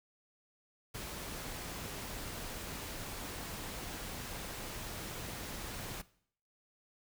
pink noise, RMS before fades -43 dBFS, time 0.94-6.02 s, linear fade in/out 10 ms, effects noise-tail reverb RT60 0.6 s tail -19 dB re dry

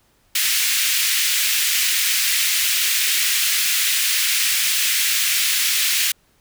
pink high-pass noise, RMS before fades -19 dBFS, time 0.35-6.12 s, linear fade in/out 5 ms, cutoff 2000 Hz, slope 24 dB/octave, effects pink hiss -60 dBFS RMS until 6.4 s

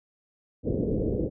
white low-pass noise, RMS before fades -27 dBFS, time 0.63-1.3 s, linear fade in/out 50 ms, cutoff 500 Hz, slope 48 dB/octave, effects none

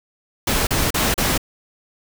pink noise bursts, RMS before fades -19 dBFS, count 4, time 0.47-1.378 s, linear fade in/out 5 ms, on 200 ms, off 36 ms, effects none

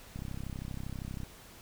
click train, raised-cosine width 5 ms, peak -27 dBFS, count 36, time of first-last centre 0.16-1.234 s, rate 32.6 Hz, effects pink hiss -53 dBFS RMS until 1.61 s

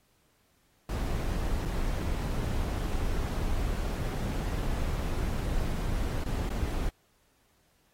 brown noise with dropouts, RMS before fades -30 dBFS, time 0.89-6.89 s, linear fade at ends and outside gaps 2 ms, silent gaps 1.652-1.656 / 6.239-6.261 / 6.493-6.502 s, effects pink hiss -69 dBFS RMS until 7.93 s + AAC 48 kbps

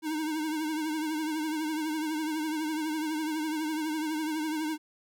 square tone with vibrato, 311.1 Hz, D#4, in tune, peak -30 dBFS, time 0.02-4.78 s, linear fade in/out 50 ms, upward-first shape triangle, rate 12 Hz, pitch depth 69 cents each way, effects none

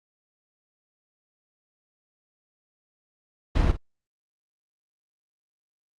brown noise with echo, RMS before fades -20 dBFS, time 3.55-3.72 s, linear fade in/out 10 ms, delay 49 ms, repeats 1, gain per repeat -13 dB, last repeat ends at 3.769 s, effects low-pass 5000 Hz 12 dB/octave + Opus 48 kbps

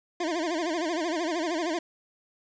25% pulse tone with vibrato, 330.1 Hz, E4, 2 cents sharp, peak -23 dBFS, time 0.2-1.79 s, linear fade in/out 5 ms, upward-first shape sine, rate 13 Hz, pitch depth 140 cents each way, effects resampled to 16000 Hz + 9-bit

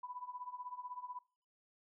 sine tone with tremolo, 992 Hz, B5, 7 cents sharp, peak -40 dBFS, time 0.03-1.19 s, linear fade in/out 5 ms, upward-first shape triangle, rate 16 Hz, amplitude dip 90%, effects noise-tail reverb RT60 0.4 s tail -22 dB re dry

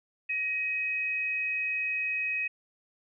sine tone pair together, 1883.9 / 2530 Hz, A#6 / D#7, +18 / +28 cents, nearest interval perfect fourth, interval 510 cents, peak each -38 / -28 dBFS, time 0.29-2.48 s, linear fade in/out 10 ms, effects none

